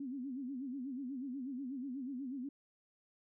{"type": "tone with vibrato", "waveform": "sine", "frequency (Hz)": 263.2, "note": "C4", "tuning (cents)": 10, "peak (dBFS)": -39, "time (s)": [0, 2.49], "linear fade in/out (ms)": 5, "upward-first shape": "sine", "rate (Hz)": 8.2, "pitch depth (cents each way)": 140, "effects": []}